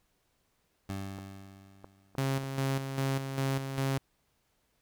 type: tone with exponential decay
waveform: 20% pulse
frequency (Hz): 97.3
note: G2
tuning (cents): -12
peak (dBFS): -29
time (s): 0.89-2.46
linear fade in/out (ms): 5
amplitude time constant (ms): 340
type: clicks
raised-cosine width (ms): 1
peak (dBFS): -31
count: 5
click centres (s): 1.186 / 1.844 / 2.152 / 2.383 / 2.435
type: tone with tremolo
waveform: sawtooth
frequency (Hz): 135.3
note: C#3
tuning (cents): -42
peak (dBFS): -24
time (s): 2.18-3.98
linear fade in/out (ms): 2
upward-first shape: square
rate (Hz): 2.5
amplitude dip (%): 55
effects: pink hiss -74 dBFS RMS until 4.81 s